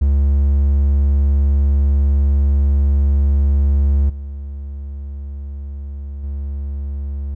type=tone with level steps; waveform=triangle; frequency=70.1 Hz; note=C#2; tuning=20 cents sharp; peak=-9 / -23 / -19 dBFS; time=0.01-7.35 s; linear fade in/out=10 ms; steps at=4.09 / 6.23 s; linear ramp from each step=10 ms; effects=none